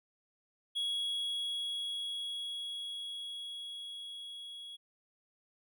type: tone with level ramp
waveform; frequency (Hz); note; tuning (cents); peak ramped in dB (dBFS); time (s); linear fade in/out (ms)
triangle; 3333; G#7; +5; -30 to -43; 0.75-4.77; 20
effects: none